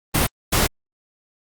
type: noise bursts at uneven times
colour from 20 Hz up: pink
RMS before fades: -18 dBFS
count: 2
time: 0.14-0.27 / 0.52-0.67 s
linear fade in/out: 10 ms
effects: Opus 32 kbps